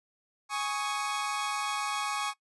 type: chord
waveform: sawtooth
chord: Ab suspended fourth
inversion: none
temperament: equal with one note detuned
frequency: 830.6 / 1108.7 / 1256.1 Hz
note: Ab5 / Db6 / Eb6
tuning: 0 / 0 / +16 cents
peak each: -31 / -29 / -34 dBFS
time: 0.49-2.34 s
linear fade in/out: 50 ms
effects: noise-tail reverb RT60 0.1 s tail -20 dB re dry + resampled to 24000 Hz